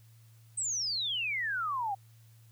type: exponential sweep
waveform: sine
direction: down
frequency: 8372 to 764 Hz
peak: -30 dBFS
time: 0.57-1.95 s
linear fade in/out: 10 ms
effects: added 113 Hz sine -55 dBFS peak until 2.51 s + white hiss -67 dBFS RMS until 2.51 s